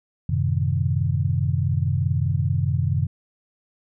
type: chord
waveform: sine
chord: F# diminished seventh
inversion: none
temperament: equal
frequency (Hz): 92.5 / 110 / 130.81 / 155.56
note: F#2 / A2 / C3 / Eb3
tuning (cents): 0 / 0 / 0 / 0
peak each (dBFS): -23 / -28 / -23 / -26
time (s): 0.29-3.07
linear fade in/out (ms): 5
effects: none